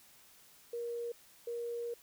sine tone bursts at uneven times, 472.3 Hz, A#4, 23 cents sharp, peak -36 dBFS, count 2, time 0.73-1.12 / 1.47-1.94 s, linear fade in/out 5 ms, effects white hiss -61 dBFS RMS until 2.02 s

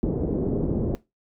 white low-pass noise, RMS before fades -25 dBFS, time 0.03-0.95 s, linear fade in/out 0 ms, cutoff 410 Hz, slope 24 dB/octave, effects noise-tail reverb RT60 0.2 s tail -18 dB re dry

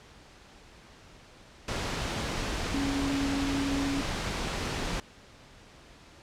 sine tone in noise, 277.2 Hz, C#4, in tune, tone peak -28 dBFS, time 2.74-4.01 s, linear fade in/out 2 ms, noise pink, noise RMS -32 dBFS, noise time 1.68-5 s, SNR +1 dB, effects pink hiss -53 dBFS RMS until 6.22 s + low-pass 6000 Hz 12 dB/octave

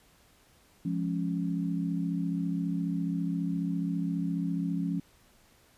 sine chord, Db major, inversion first, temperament just, 173.24 / 207.9 / 277.2 Hz, F3 / Ab3 / Db4, -14 / +2 / 0 cents, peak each -30 / -36 / -33 dBFS, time 0.85-5 s, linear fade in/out 5 ms, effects pink hiss -62 dBFS RMS until 5.77 s + resampled to 32000 Hz

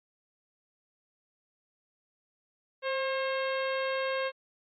harmonic tone with a mistuned harmonic, 537 Hz, C5, 45 cents sharp, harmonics 1 / 2 / 3 / 4 / 5 / 6 / 7 / 8, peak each -30 / -36 / -37 / -40 / -41 / -45 / -47 / -47 dBFS, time 2.82-4.32 s, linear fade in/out 50 ms, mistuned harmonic 1, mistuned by -28 cents, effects MP3 48 kbps

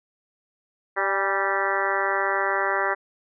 harmonic tone with a mistuned harmonic, 195.3 Hz, G3, 6 cents flat, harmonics 2 / 3 / 4 / 5 / 6 / 7 / 8 / 9 / 10, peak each -30 / -30 / -30 / -30 / -30 / -30 / -30 / -30 / -30 dBFS, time 0.96-2.95 s, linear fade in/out 20 ms, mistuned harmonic 4, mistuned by +35 cents, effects none

